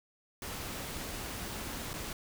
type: noise with dropouts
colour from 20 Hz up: pink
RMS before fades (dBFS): -40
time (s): 0.42-2.13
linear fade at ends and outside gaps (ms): 2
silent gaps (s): 1.933-1.938
effects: none